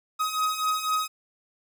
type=beating tone pair; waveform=45% pulse; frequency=1260 / 1264 Hz; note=D#6 / D#6; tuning=+21 / +27 cents; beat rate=4 Hz; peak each=-29 / -26 dBFS; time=0.19-1.08 s; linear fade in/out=20 ms; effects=none